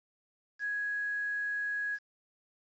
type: tone with quantisation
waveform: sine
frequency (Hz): 1665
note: G#6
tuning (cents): +4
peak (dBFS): -31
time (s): 0.59-1.99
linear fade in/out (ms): 50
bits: 9
effects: resampled to 16000 Hz